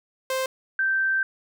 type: tone pair in turn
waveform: sawtooth / sine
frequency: 523.3 / 1560.4 Hz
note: C5 / G6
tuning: 0 / -8 cents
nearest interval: octave + perfect fifth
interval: 1892 cents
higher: second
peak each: -20 dBFS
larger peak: neither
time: 0.3-0.46 / 0.79-1.23 s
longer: second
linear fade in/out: 2 ms
effects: none

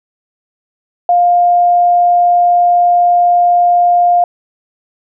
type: tone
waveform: sine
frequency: 704 Hz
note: F5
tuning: 14 cents sharp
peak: -6 dBFS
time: 1.09-4.24 s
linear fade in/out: 2 ms
effects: none

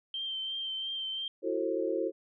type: tone with vibrato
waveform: sine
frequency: 3136 Hz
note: G7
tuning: in tune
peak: -33 dBFS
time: 0.14-1.28 s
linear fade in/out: 2 ms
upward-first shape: triangle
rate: 2.9 Hz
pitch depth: 25 cents each way
type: chord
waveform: sine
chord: F# half-diminished seventh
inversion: third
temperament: just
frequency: 333 / 370 / 444 / 532.8 Hz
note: E4 / F#4 / A4 / C5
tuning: +18 / 0 / +16 / +31 cents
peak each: -34 dBFS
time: 1.42-2.12 s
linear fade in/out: 50 ms
effects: none

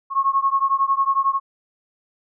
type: beating tone pair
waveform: sine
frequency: 1087 / 1098 Hz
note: C#6 / C#6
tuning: -34 / -17 cents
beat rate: 11 Hz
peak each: -19 / -20 dBFS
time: 0.1-1.4 s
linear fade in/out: 50 ms
effects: none

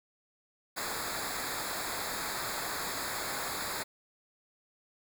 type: noise with comb filter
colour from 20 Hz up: pink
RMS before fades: -36 dBFS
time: 0.76-3.84 s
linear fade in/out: 20 ms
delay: 0.34 ms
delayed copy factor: -0.85
effects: none

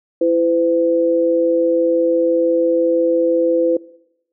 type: tone pair together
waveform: sine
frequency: 333.9 / 508 Hz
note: E4 / B4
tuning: +22 / +49 cents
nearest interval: perfect fifth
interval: 727 cents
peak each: -16 / -14 dBFS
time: 0.21-3.77 s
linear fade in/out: 5 ms
effects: noise-tail reverb RT60 0.8 s tail -21 dB re dry

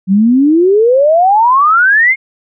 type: exponential sweep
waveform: sine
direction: up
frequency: 183.7 to 2182 Hz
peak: -5 dBFS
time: 0.07-2.16 s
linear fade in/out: 50 ms
effects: none

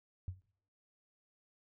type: tone with exponential decay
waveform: sine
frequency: 91.6 Hz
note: F#2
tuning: 17 cents flat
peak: -34 dBFS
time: 0.28-0.42 s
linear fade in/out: 0 ms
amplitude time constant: 30 ms
effects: noise-tail reverb RT60 0.5 s tail -17 dB re dry

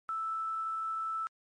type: tone with quantisation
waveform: sine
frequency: 1318.5 Hz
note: E6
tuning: in tune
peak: -32 dBFS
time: 0.09-1.27 s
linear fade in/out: 0 ms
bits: 10
effects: MP3 48 kbps

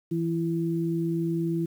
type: tone pair together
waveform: sine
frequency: 165 / 333.9 Hz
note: E3 / E4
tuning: +2 / +22 cents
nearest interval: octave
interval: 1220 cents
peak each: -27 dBFS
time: 0.11-1.66 s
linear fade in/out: 10 ms
effects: 9-bit

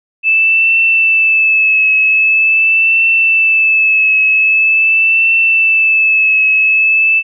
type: tone with vibrato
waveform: sine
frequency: 2627 Hz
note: E7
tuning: 7 cents flat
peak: -7 dBFS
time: 0.23-7.23 s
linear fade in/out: 50 ms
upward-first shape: triangle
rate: 0.44 Hz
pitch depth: 36 cents each way
effects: none

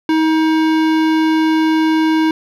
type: tone with hard clipping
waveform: sine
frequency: 317.2 Hz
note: D#4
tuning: 33 cents sharp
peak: -13 dBFS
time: 0.09-2.31 s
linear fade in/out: 2 ms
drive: 18 dB
effects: none

